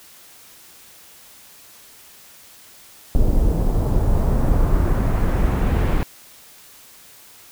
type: noise with low-pass filter sweep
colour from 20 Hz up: brown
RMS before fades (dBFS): -17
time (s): 3.15-6.03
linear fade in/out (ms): 0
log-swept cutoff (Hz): 530 to 2700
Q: 0.88
effects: white hiss -46 dBFS RMS until 7.51 s